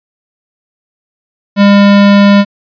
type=tone; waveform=square; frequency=201.4 Hz; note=G3; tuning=47 cents sharp; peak=-3 dBFS; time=1.56-2.45 s; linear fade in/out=50 ms; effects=resampled to 11025 Hz